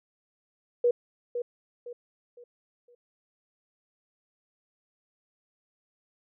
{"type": "tone with echo", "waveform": "sine", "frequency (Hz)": 483, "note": "B4", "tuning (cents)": -39, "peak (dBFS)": -19, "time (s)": [0.84, 0.91], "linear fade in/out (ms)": 5, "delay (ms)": 510, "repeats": 4, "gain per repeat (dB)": -9, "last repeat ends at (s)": 2.95, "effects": []}